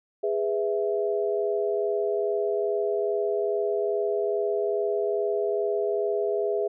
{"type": "chord", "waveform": "sine", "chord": "E major", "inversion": "first", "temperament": "just", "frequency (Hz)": [412, 494.4, 659.3], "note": ["G#4", "B4", "E5"], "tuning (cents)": [-14, 2, 0], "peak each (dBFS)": [-25, -31, -29], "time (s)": [0.23, 6.68], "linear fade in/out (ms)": 10, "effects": []}